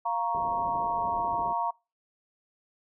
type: chord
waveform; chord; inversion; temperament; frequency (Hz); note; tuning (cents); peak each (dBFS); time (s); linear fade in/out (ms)
sine; Bb minor; second; equal with one note detuned; 698.5 / 936.6 / 1108.7; F5 / Bb5 / Db6; 0 / +8 / 0; -32 / -28 / -33; 0.05-1.71; 10
type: low-pass noise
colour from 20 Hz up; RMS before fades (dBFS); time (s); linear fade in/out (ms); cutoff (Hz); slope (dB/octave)
white; -43; 0.34-1.53; 5; 630; 96
effects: noise-tail reverb RT60 0.3 s tail -26 dB re dry